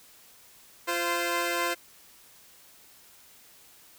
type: tone pair together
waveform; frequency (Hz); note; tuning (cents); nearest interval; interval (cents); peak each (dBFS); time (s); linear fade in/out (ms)
10% pulse; 345.1 / 519.6; F4 / C5; -21 / -12; perfect fifth; 709; -21 / -21; 0.87-1.75; 20
effects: white hiss -55 dBFS RMS until 3.98 s